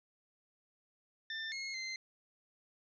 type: tone with pitch steps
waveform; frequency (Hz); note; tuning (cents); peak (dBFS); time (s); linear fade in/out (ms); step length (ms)
25% pulse; 1787 / 2159 / 2075; A6 / C#7 / C7; +26 / -46 / -15; -35; 1.3-1.96; 2; 220
effects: resampled to 16000 Hz